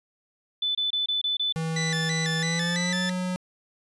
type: tone bursts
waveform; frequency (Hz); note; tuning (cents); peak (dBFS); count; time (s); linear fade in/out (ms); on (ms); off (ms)
sine; 3502; A7; -9; -23; 6; 0.62-1.525; 5; 130; 25
type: tone with pitch glide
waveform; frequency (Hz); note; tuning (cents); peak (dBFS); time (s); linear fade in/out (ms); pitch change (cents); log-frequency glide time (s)
square; 161.7 to 182.55; E3 to F#3; -33 to -23; -27; 1.56-3.36; 0; +210; 2.38-2.98
type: tone with vibrato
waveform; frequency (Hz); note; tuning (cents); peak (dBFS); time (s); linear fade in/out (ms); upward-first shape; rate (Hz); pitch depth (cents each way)
20% pulse; 1864.7; A#6; 0; -22; 1.76-3.1; 5; square; 3; 110
effects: resampled to 24000 Hz